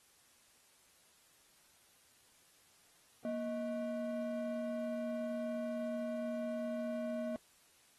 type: ring-modulated tone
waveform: triangle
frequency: 432.3 Hz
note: A4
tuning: 31 cents flat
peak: -31 dBFS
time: 3.25-7.36 s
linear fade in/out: 0 ms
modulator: 196 Hz
effects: white hiss -67 dBFS RMS until 7.98 s + AAC 32 kbps